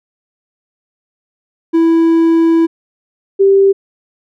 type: tone pair in turn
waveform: triangle / sine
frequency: 329.6 / 392 Hz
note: E4 / G4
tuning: 0 / 0 cents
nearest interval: minor third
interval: 300 cents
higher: second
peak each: -5 dBFS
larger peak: neither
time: 1.73-2.67 / 3.39-3.73 s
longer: first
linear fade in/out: 20 ms
effects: none